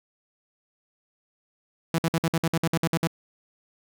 sawtooth tone bursts, 164.81 Hz, E3, in tune, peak -17 dBFS, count 12, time 1.94-3.073 s, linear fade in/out 2 ms, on 44 ms, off 55 ms, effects none

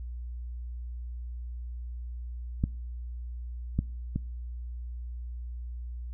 clicks, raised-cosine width 5 ms, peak -13 / -13 / -16 dBFS, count 3, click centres 2.639 / 3.79 / 4.16 s, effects noise-tail reverb RT60 0.6 s tail -25 dB re dry + added 60 Hz sine -35 dBFS peak until 6.13 s

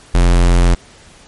square tone, 43.65 Hz, F1, in tune, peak -8 dBFS, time 0.14-0.75 s, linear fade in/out 10 ms, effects pink hiss -43 dBFS RMS until 1.27 s + MP3 48 kbps

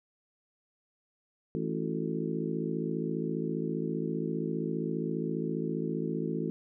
harmonic tone with a mistuned harmonic, 55 Hz, A1, in tune, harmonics 3 / 4 / 5 / 6 / 7 / 8, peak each -35 / -36 / -37 / -38 / -38 / -39 dBFS, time 1.55-6.5 s, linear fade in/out 0 ms, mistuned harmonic 7, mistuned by -71 cents, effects none

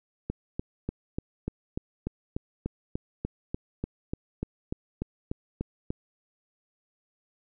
click train, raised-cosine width 3 ms, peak -17 dBFS, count 20, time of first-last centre 0.3-5.905 s, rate 3.39 Hz, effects none

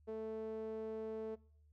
sawtooth tone with band-pass filter, 220 Hz, A3, in tune, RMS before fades -43 dBFS, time 0.07-1.36 s, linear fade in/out 20 ms, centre 470 Hz, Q 3.6, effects noise-tail reverb RT60 0.6 s tail -23 dB re dry + added 75 Hz sine -64 dBFS peak until 1.72 s

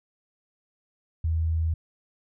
sine tone, 81 Hz, E2, 30 cents flat, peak -22 dBFS, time 1.24-1.74 s, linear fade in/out 5 ms, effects none

